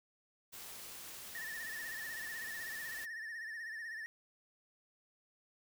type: noise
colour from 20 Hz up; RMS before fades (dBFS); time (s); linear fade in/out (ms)
white; -49; 0.52-3.06; 20
type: tone with vibrato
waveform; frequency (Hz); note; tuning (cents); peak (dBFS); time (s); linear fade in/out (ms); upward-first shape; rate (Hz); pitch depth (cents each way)
triangle; 1805; A6; +44; -40; 1.35-4.06; 0; sine; 16; 76
effects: none